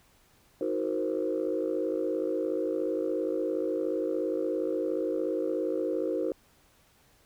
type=chord; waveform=sine; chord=C half-diminished seventh; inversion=first; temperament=equal with one note detuned; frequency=316.6 / 370 / 466.2 / 523.3 Hz; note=Eb4 / Gb4 / Bb4 / C5; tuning=+30 / 0 / 0 / 0 cents; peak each=-32 dBFS; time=0.61-6.32 s; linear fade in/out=2 ms; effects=tanh soft clip ceiling -19 dBFS + pink hiss -63 dBFS RMS until 7.25 s